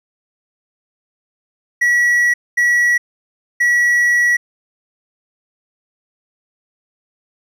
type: tone bursts at uneven times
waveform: triangle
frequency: 1932 Hz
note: B6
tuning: 39 cents flat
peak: -9 dBFS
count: 3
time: 1.81-2.34 / 2.57-2.98 / 3.6-4.37 s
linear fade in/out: 10 ms
effects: none